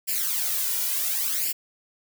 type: noise with flanger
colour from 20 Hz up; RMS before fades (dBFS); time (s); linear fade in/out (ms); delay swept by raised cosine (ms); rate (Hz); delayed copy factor
blue; -26; 0.07-1.53; 20; 0.4 to 2.1; 0.7; +0.8
effects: none